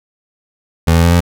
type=tone with pitch steps; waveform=25% pulse; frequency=82.41 / 83.85 / 85.32 / 86.81 Hz; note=E2 / E2 / F2 / F2; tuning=0 / +30 / -40 / -10 cents; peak=-4 dBFS; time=0.87-1.206 s; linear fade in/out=10 ms; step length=84 ms; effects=none